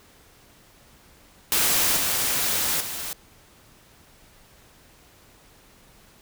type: noise with level steps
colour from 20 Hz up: white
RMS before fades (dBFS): -21 / -24 / -32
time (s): 1.52-3.13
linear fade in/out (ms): 0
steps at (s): 1.96 / 2.8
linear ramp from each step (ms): 10
effects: pink hiss -54 dBFS RMS until 6.21 s